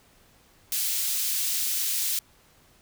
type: high-pass noise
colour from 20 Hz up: white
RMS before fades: -27 dBFS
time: 0.72-2.19 s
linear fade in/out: 2 ms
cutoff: 3200 Hz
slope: 12 dB/octave
effects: pink hiss -59 dBFS RMS until 2.81 s